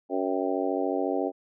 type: harmonic tone with a mistuned harmonic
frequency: 94 Hz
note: F#2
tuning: 28 cents sharp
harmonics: 3 / 4 / 5 / 6 / 7 / 8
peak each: -30 / -31 / -32 / -33 / -33 / -34 dBFS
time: 0.09-1.32 s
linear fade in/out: 50 ms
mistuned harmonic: 8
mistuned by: +71 cents
effects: none